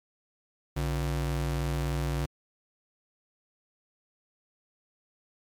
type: ring-modulated tone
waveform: square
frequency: 104 Hz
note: G#2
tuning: 3 cents sharp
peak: -25 dBFS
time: 0.76-2.26 s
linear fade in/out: 10 ms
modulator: 41.7 Hz
effects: MP3 96 kbps